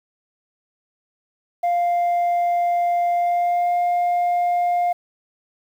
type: tone with pitch glide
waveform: sine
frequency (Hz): 698.5 to 705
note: F5 to F5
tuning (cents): 0 to +16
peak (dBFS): -14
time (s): 1.63-4.93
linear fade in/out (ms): 10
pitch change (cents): +16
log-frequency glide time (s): 3.13-3.77
effects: tanh soft clip ceiling -16 dBFS + 8-bit